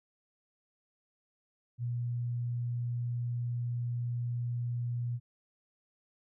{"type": "tone", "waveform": "sine", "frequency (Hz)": 120.4, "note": "B2", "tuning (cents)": -44, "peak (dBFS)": -31, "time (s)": [1.78, 5.2], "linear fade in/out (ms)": 50, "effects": []}